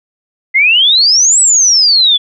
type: exponential two-way sweep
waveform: sine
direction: up then down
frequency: 2040 to 8000 to 3381 Hz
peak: -5 dBFS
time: 0.54-2.18 s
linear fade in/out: 20 ms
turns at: 1.4 s
effects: none